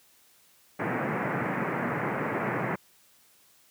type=band-pass noise; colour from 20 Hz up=pink; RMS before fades=-30 dBFS; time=0.79-2.76 s; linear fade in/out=10 ms; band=120 to 2200 Hz; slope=48 dB/octave; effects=white hiss -61 dBFS RMS until 3.7 s + high-pass 60 Hz 12 dB/octave